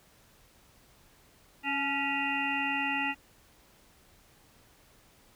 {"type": "harmonic tone with a mistuned harmonic", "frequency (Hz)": 277.2, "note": "C#4", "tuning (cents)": 0, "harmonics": [1, 3, 5, 7, 9, 10], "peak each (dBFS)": [-36, -34, -40, -34, -36, -34], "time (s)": [1.63, 3.15], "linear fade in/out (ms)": 50, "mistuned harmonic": 3, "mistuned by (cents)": 36, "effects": ["pink hiss -61 dBFS RMS until 5.35 s"]}